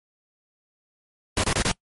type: noise bursts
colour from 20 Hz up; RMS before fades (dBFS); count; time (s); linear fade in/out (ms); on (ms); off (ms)
pink; -22; 4; 1.37-1.716; 2; 67; 26
effects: noise-tail reverb RT60 0.1 s tail -23 dB re dry + MP3 48 kbps